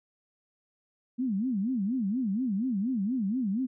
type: tone with vibrato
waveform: sine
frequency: 224.8 Hz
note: A3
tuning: 37 cents sharp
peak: -26 dBFS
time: 1.18-3.67 s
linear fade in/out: 20 ms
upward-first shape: sine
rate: 4.2 Hz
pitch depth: 290 cents each way
effects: none